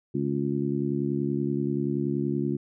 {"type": "harmonic tone", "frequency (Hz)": 70.5, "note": "C#2", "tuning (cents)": 30, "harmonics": [2, 3, 4, 5], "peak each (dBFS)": [-30, -30, -30, -30], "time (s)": [0.14, 2.57], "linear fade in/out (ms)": 10, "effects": []}